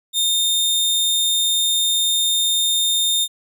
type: tone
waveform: sawtooth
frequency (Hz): 3642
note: A#7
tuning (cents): -41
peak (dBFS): -13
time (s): 0.13-3.28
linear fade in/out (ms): 50
effects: none